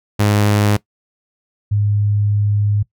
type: tone pair in turn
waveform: sawtooth / sine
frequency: 103.7 / 103.29 Hz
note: G#2 / G#2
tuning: -2 / -9 cents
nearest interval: unison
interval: 7 cents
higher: first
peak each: -8 / -13 dBFS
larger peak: first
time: 0.19-0.77 / 1.71-2.83 s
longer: second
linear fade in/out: 10 ms
effects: noise-tail reverb RT60 0.1 s tail -19 dB re dry